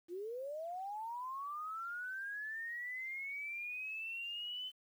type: linear sweep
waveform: sine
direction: up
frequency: 330 to 3057 Hz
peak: -40 dBFS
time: 0.08-4.72 s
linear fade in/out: 50 ms
effects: 11-bit